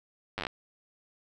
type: slowing click train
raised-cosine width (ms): 0.3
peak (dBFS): -17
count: 8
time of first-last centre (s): 0.38-0.468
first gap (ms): 9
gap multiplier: 1.11
effects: none